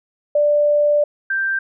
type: tone pair in turn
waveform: sine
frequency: 589 / 1572.4 Hz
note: D5 / G6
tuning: +5 / +5 cents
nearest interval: octave + perfect fourth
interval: 1700 cents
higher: second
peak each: -12 / -17 dBFS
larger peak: first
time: 0.35-1.04 / 1.3-1.59 s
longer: first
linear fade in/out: 5 ms
effects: none